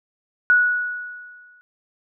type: tone with exponential decay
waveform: sine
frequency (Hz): 1466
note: F#6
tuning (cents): -16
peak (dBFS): -10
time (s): 0.5-1.61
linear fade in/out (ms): 0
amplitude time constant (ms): 240
effects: none